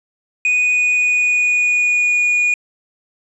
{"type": "tone with pitch glide", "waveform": "triangle", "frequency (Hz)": [2480, 2449], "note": ["D#7", "D#7"], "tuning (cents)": [-6, -28], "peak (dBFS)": -11, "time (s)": [0.45, 2.54], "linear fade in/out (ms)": 2, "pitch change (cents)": -22, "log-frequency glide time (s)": [0.56, 2.26], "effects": ["resampled to 24000 Hz", "8-bit"]}